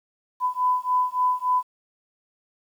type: beating tone pair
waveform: sine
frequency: 1000 / 1003.5 Hz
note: B5 / B5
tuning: +21 / +27 cents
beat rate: 3.5 Hz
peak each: -23 dBFS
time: 0.4-1.63 s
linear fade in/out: 50 ms
effects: 9-bit